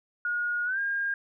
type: tone with pitch glide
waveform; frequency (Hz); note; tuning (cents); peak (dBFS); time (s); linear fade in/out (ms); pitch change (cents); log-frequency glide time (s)
sine; 1438 to 1614.1; F#6 to G#6; -50 to -50; -26; 0.25-1.14; 2; +200; 0.65-0.79
effects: none